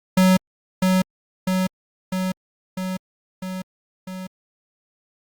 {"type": "tone with echo", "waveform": "square", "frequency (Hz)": 186.2, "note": "F#3", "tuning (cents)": 11, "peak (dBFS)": -13, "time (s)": [0.17, 0.37], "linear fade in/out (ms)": 5, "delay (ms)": 650, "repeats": 6, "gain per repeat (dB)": -3, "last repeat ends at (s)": 4.27, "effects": ["Opus 48 kbps"]}